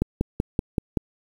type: click train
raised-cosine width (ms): 3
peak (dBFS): -8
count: 6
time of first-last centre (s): 0.02-0.972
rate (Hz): 5.25
effects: 7-bit